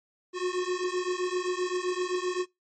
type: beating tone pair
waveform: square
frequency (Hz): 359.2 / 366.9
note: F4 / F#4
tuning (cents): +49 / -15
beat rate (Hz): 7.7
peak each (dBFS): -31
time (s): 0.33-2.46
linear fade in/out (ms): 50
effects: noise-tail reverb RT60 0.2 s tail -24 dB re dry + MP3 32 kbps